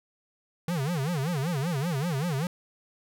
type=tone with vibrato; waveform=square; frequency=154 Hz; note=D#3; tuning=17 cents flat; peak=-27 dBFS; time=0.68-2.47 s; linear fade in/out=2 ms; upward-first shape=sine; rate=5.2 Hz; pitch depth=270 cents each way; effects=none